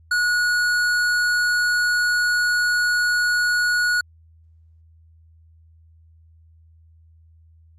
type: tone with hard clipping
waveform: sine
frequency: 1456 Hz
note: F#6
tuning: 28 cents flat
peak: -19 dBFS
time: 0.11-4.01 s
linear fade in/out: 5 ms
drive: 12 dB
effects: added 81 Hz sine -49 dBFS peak until 7.78 s + Opus 48 kbps